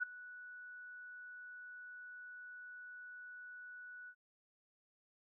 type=tone with ADSR envelope; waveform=sine; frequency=1476 Hz; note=F#6; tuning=5 cents flat; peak=-31 dBFS; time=0-4.15 s; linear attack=28 ms; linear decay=11 ms; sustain=-18 dB; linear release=67 ms; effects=none